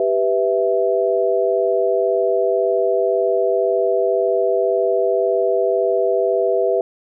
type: chord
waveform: sine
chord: E minor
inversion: first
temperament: equal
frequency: 392 / 493.9 / 659.3 Hz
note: G4 / B4 / E5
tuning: 0 / 0 / 0 cents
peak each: -19 dBFS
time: 0-6.81 s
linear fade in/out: 2 ms
effects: none

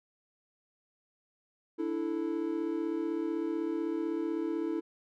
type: chord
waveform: triangle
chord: D suspended second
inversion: none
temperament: equal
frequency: 293.7 / 329.6 / 440 Hz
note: D4 / E4 / A4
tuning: 0 / 0 / 0 cents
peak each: -35 / -30 / -36 dBFS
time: 1.78-4.81 s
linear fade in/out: 20 ms
effects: none

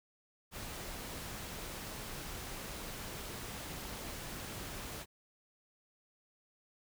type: noise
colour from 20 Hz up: pink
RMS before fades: -44 dBFS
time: 0.51-5.06 s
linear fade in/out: 50 ms
effects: none

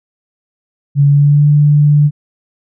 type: tone with pitch glide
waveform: sine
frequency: 142.1 to 147.28 Hz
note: C#3 to D3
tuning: +43 to +5 cents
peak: -5 dBFS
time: 0.95-2.11 s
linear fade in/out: 50 ms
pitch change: +62 cents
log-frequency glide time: 1.06-1.47 s
effects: none

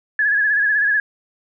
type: tone with vibrato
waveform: sine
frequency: 1684 Hz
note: G#6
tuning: 24 cents sharp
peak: -14 dBFS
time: 0.19-1 s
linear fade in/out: 2 ms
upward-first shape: sine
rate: 16 Hz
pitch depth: 58 cents each way
effects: none

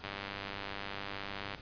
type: click train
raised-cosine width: 0.3 ms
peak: -23 dBFS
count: 151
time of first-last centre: 0.04-1.548 s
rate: 99.5 Hz
effects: pink hiss -51 dBFS RMS until 1.61 s + resampled to 11025 Hz

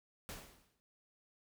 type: noise with exponential decay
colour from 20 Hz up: pink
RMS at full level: -44 dBFS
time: 0.29-0.8 s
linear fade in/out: 0 ms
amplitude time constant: 110 ms
effects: none

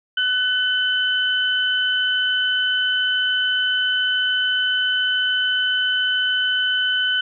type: tone pair together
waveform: sine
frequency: 1500 / 3027 Hz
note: F#6 / F#7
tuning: +23 / +39 cents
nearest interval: octave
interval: 1216 cents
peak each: -20 dBFS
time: 0.17-7.21 s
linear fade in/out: 5 ms
effects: none

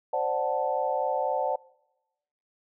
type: chord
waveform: sine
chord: D dominant seventh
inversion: third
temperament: equal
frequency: 523.3 / 587.3 / 740 / 880 Hz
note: C5 / D5 / F#5 / A5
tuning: 0 / 0 / 0 / 0 cents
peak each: -30 dBFS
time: 0.13-1.56 s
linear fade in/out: 5 ms
effects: noise-tail reverb RT60 1.0 s tail -24 dB re dry

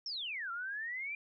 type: exponential two-way sweep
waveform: sine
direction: down then up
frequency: 5588 to 1348 to 2401 Hz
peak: -37 dBFS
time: 0.06-1.15 s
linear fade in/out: 2 ms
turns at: 0.51 s
effects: none

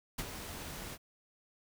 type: noise with ADSR envelope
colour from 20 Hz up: pink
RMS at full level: -36 dBFS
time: 0.18-0.98 s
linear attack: 10 ms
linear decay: 40 ms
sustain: -8 dB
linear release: 48 ms
effects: none

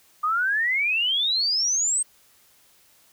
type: exponential sweep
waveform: sine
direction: up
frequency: 1200 to 8510 Hz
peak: -20 dBFS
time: 0.23-2.03 s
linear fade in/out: 10 ms
effects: white hiss -58 dBFS RMS until 3.12 s

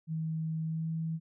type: tone with pitch glide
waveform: sine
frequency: 159.8 to 161.94 Hz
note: D#3 to E3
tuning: +47 to -30 cents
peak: -31 dBFS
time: 0.07-1.2 s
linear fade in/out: 50 ms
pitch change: +23 cents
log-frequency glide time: 0.64-0.89 s
effects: none

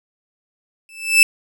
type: tone with exponential growth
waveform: 40% pulse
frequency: 2637 Hz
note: E7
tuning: in tune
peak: -3 dBFS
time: 0.89-1.23 s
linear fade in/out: 1 ms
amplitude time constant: 73 ms
effects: none

